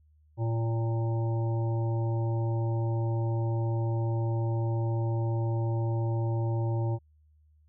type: harmonic tone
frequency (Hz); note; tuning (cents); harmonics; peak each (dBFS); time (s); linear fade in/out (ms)
114.3; A#2; -34; 1 / 3 / 5 / 7 / 8; -26 / -36 / -40 / -43 / -44; 0.37-6.99; 50
effects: added 76 Hz sine -59 dBFS peak until 7.68 s